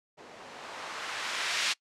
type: noise with low-pass filter sweep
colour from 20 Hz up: violet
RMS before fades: -35 dBFS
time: 0.17-1.74 s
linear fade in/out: 20 ms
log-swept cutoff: 420 to 2800 Hz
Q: 0.77
effects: noise-tail reverb RT60 0.1 s tail -24 dB re dry + low-pass 8000 Hz 12 dB/octave